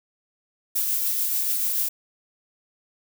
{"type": "noise with tremolo", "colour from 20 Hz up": "violet", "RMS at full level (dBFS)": -23, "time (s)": [0.75, 1.89], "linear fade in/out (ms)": 10, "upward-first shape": "triangle", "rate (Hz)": 6.9, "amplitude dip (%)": 30, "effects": []}